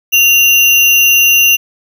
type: tone with sample-and-hold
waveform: sine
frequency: 2779 Hz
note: F7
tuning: 9 cents flat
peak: -5 dBFS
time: 0.12-1.57 s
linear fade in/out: 20 ms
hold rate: 8820 Hz
effects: none